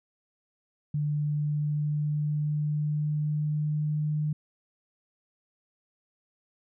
sine tone with pitch glide, 148.3 to 151.33 Hz, D3 to D#3, +17 to -48 cents, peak -25 dBFS, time 0.94-4.33 s, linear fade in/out 5 ms, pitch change +35 cents, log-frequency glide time 1.14-4.1 s, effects none

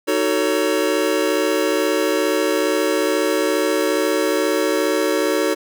square chord, D# half-diminished seventh, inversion none, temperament just, 311.1 / 373.4 / 448 / 560 Hz, D#4 / F#4 / A4 / C#5, 0 / +16 / +31 / +18 cents, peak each -23 dBFS, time 0.07-5.55 s, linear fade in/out 20 ms, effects none

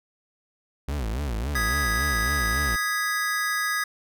40% pulse tone with vibrato, 62.7 Hz, B1, 27 cents sharp, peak -25 dBFS, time 0.88-2.76 s, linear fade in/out 5 ms, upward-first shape sine, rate 3.6 Hz, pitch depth 290 cents each way
square chord, G# minor, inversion second, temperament equal, 1244.5 / 1661.2 / 1975.5 Hz, D#6 / G#6 / B6, 0 / 0 / 0 cents, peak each -30 / -27 / -31 dBFS, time 1.55-3.84 s, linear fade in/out 5 ms
effects none

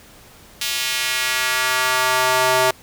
square tone with high-pass filter sweep, 128.6 Hz, C3, 30 cents flat, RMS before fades -19 dBFS, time 0.61-2.71 s, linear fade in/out 5 ms, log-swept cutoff 3200 to 620 Hz, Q 1.2, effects pink hiss -46 dBFS RMS until 2.82 s

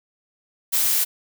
blue noise, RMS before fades -20 dBFS, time 0.72-1.05 s, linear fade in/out 20 ms, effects none

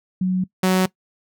sine / sawtooth tone pair in turn, 184.8 / 186.09 Hz, F#3 / F#3, -2 / +10 cents, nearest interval unison, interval 12 cents, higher second, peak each -17 / -11 dBFS, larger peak second, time 0.21-0.44 / 0.63-0.86 s, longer neither, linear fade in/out 5 ms, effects noise-tail reverb RT60 0.1 s tail -20 dB re dry

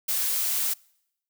blue noise, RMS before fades -26 dBFS, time 0.08-0.74 s, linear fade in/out 10 ms, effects noise-tail reverb RT60 0.8 s tail -26 dB re dry

